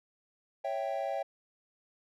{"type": "chord", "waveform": "triangle", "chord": "C# diminished", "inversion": "none", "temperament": "equal", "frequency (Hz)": [554.4, 659.3, 784], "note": ["C#5", "E5", "G5"], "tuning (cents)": [0, 0, 0], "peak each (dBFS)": -34, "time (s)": [0.64, 1.23], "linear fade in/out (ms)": 10, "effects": []}